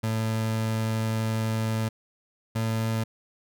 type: tone pair in turn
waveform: 30% pulse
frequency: 111 / 112.03 Hz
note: A2 / A2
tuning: +16 / +32 cents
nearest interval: unison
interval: 16 cents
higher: second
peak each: -22 dBFS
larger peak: neither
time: 0.03-1.89 / 2.55-3.04 s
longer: first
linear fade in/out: 10 ms
effects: none